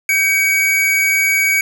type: tone pair together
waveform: square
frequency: 1568 / 2259 Hz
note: G6 / C#7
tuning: 0 / +32 cents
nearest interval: tritone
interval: 632 cents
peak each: -25 / -13 dBFS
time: 0.09-1.61 s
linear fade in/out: 2 ms
effects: none